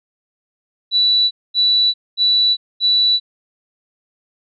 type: tone bursts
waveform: sine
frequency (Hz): 3951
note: B7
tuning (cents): 0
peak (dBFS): -11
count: 4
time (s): 0.91-3.2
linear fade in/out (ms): 50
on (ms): 400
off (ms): 230
effects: none